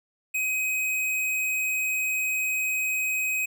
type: tone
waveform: square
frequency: 2524 Hz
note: D#7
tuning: 24 cents sharp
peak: -25 dBFS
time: 0.34-3.46 s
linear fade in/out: 10 ms
effects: none